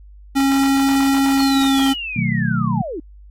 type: tone with pitch glide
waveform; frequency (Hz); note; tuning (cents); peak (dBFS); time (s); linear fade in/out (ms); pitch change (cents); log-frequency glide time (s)
square; 273.2 to 271; C#4 to C#4; -25 to -39; -14; 0.35-1.94; 20; -14; 1.24-1.81
type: linear sweep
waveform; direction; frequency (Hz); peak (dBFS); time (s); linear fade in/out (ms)
sine; down; 4353 to 277.7; -24; 1.39-3; 5
type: chord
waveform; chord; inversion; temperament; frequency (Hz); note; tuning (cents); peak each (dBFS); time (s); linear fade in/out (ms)
sine; B dominant seventh; none; just; 123.47 / 154.34 / 185.21 / 222.2; B2 / D#3 / F#3 / A3; 0 / -14 / +2 / +17; -22; 2.16-2.82; 5
effects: added 50 Hz sine -39 dBFS peak until 3.3 s + AAC 48 kbps